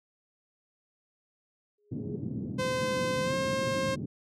sine tone with exponential growth, 415.3 Hz, G#4, in tune, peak -33 dBFS, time 1.78-2.16 s, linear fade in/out 5 ms, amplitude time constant 82 ms
pink band-pass noise, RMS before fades -35 dBFS, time 1.91-4.06 s, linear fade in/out 10 ms, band 120 to 300 Hz, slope 24 dB/octave
sawtooth tone with pitch glide, 514 to 532.7 Hz, C5 to C5, -31 to +31 cents, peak -24 dBFS, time 2.58-3.96 s, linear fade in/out 20 ms, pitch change +62 cents, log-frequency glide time 3.23-3.34 s
effects low-pass 8000 Hz 12 dB/octave + MP3 96 kbps

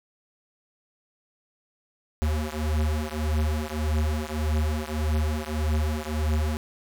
square beating tone pair, 75.9 / 77.6 Hz, D#2 / D#2, -42 / -4 cents, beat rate 1.7 Hz, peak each -27 / -28 dBFS, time 2.22-6.57 s, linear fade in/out 0 ms, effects none

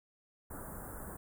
pink band-stop noise, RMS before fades -45 dBFS, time 0.5-1.17 s, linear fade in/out 10 ms, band 1600 to 8400 Hz, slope 48 dB/octave, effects none

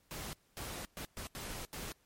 pink noise bursts at uneven times, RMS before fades -43 dBFS, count 6, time 0.11-0.33 / 0.57-0.85 / 0.97-1.05 / 1.17-1.27 / 1.35-1.65 / 1.73-1.92 s, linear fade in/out 0 ms, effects pink hiss -71 dBFS RMS until 2.05 s + MP3 64 kbps

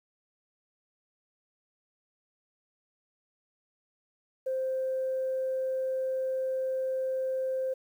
sine tone, 523 Hz, C5, 1 cent flat, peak -27 dBFS, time 4.46-7.74 s, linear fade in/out 10 ms, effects tanh soft clip ceiling -23 dBFS + 10-bit

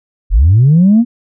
sine linear sweep, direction up, 37.03 to 243.8 Hz, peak -3 dBFS, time 0.3-1.05 s, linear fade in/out 50 ms, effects tanh soft clip ceiling -1 dBFS

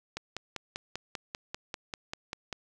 click train, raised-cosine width 0.2 ms, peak -18 dBFS, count 13, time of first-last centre 0.17-2.528 s, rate 5.09 Hz, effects none

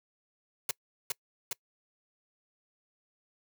white noise with echo, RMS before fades -30 dBFS, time 0.69-0.71 s, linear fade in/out 2 ms, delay 410 ms, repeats 2, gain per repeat -2 dB, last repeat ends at 1.53 s, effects noise-tail reverb RT60 0.1 s tail -26 dB re dry + high-pass 100 Hz 12 dB/octave

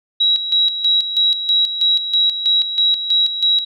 sine tone with tremolo, 3869 Hz, B7, 36 cents flat, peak -11 dBFS, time 0.2-3.65 s, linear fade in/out 10 ms, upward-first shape square, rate 3.1 Hz, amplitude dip 65%, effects none

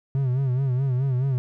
triangle tone with vibrato, 130.81 Hz, C3, in tune, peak -18 dBFS, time 0.15-1.38 s, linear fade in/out 0 ms, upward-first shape sine, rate 4.7 Hz, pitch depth 100 cents each way, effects none

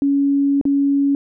sine tone with dropouts, 280 Hz, C#4, 18 cents sharp, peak -13 dBFS, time 0.02-1.15 s, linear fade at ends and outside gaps 1 ms, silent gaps 0.613-0.653 s, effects none

